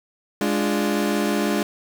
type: chord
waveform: 30% pulse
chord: D diminished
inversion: second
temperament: equal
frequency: 207.7 / 293.7 / 349.2 Hz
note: Ab3 / D4 / F4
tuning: 0 / 0 / 0 cents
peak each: -20 / -22 / -24 dBFS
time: 0.41-1.63 s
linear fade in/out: 2 ms
effects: 8-bit